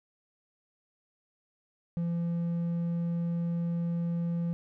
sine tone with hard clipping, 170.3 Hz, F3, 43 cents flat, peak -29 dBFS, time 1.97-4.53 s, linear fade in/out 0 ms, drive 3 dB, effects none

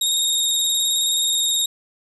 25% pulse tone with vibrato, 3729 Hz, A#7, in tune, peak -13 dBFS, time 0.01-1.66 s, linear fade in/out 5 ms, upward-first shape square, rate 19 Hz, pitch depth 26 cents each way, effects none

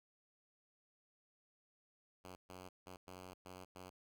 5% pulse tone bursts at uneven times, 91.9 Hz, F#2, 11 cents flat, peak -40 dBFS, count 6, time 2.24-2.36 / 2.49-2.69 / 2.86-2.97 / 3.07-3.34 / 3.45-3.65 / 3.75-3.9 s, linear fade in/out 10 ms, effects none

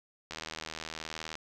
click train, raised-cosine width 0.2 ms, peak -21 dBFS, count 84, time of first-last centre 0.31-1.354 s, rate 79.5 Hz, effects none

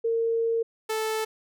sine / sawtooth tone pair in turn, 457.8 / 438.3 Hz, A#4 / A4, -31 / -7 cents, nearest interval minor second, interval 76 cents, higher first, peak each -22 dBFS, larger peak neither, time 0.04-0.63 / 0.89-1.25 s, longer first, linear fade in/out 10 ms, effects none

